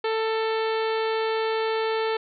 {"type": "harmonic tone", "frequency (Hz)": 443.6, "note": "A4", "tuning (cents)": 14, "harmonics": [1, 2, 3, 4, 5, 6, 7, 8, 9, 10], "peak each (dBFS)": [-24, -30, -34, -36, -38, -40, -41, -42, -43, -44], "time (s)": [0.04, 2.17], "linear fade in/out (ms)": 5, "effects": []}